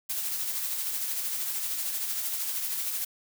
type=noise with tremolo; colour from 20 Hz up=blue; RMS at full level=-30 dBFS; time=0.09-3.05 s; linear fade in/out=10 ms; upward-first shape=sine; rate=13 Hz; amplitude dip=35%; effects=none